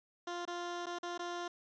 15% pulse tone with dropouts, 349.2 Hz, F4, in tune, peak -32 dBFS, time 0.27-1.48 s, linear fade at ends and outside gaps 5 ms, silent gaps 0.453-0.476 / 0.859-0.866 / 0.987-1.03 / 1.178-1.192 s, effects resampled to 16000 Hz

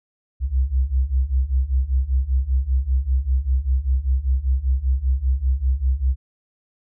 sine beating tone pair, 62.6 / 67.7 Hz, B1 / C#2, +24 / -40 cents, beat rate 5.1 Hz, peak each -21 / -19 dBFS, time 0.4-6.16 s, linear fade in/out 50 ms, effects none

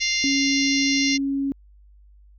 harmonic tone, 698.5 Hz, F5, in tune, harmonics 3 / 4 / 5 / 6 / 7 / 8 / 9, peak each -25 / -29 / -32 / -28 / -32 / -26 / -33 dBFS, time 0-1.18 s, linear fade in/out 20 ms
sine tone, 275.8 Hz, C#4, 9 cents flat, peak -21 dBFS, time 0.24-1.52 s, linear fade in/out 0 ms
effects added 50 Hz sine -48 dBFS peak until 2.38 s

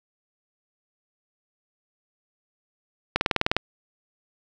click train, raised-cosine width 0.3 ms, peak -4 dBFS, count 9, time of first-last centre 3.16-3.566 s, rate 19.7 Hz, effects none

